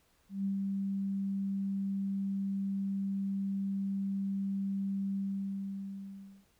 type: tone with ADSR envelope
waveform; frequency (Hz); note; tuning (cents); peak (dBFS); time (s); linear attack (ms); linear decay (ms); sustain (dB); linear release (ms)
sine; 196; G3; 0; -29; 0.29-6.46; 160; 110; -2; 1300
effects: pink hiss -70 dBFS RMS until 6.59 s